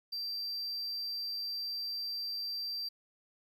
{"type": "tone", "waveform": "triangle", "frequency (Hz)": 4699, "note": "D8", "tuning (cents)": 0, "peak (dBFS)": -34, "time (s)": [0.12, 2.89], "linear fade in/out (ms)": 10, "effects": ["12-bit"]}